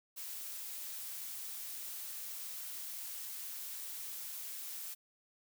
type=noise; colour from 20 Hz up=blue; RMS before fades=-44 dBFS; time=0.16-4.95 s; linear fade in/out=20 ms; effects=none